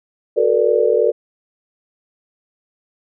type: chord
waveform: sine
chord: B minor seventh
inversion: second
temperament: equal with one note detuned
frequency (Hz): 370 / 440 / 482.3 / 587.3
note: F#4 / A4 / B4 / D5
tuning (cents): 0 / 0 / -41 / 0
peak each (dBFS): -21 / -16 / -16 / -19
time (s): 0.36-1.12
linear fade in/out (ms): 20
effects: none